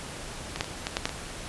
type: clicks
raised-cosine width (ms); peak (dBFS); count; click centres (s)
0.2; -14 / -8 / -19 / -11 / -8 / -8 / -16; 7; 0.56 / 0.609 / 0.644 / 0.869 / 0.969 / 1.055 / 1.093
effects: pink hiss -39 dBFS RMS until 1.48 s + resampled to 24000 Hz